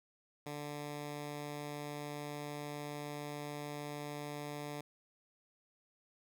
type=tone; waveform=10% pulse; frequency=146.83 Hz; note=D3; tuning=in tune; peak=-33 dBFS; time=0.46-4.81 s; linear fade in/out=5 ms; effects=none